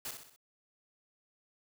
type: noise with echo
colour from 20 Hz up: white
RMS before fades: -40 dBFS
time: 0.05-0.11 s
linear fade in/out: 2 ms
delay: 63 ms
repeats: 4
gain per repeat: -6 dB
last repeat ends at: 0.362 s
effects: none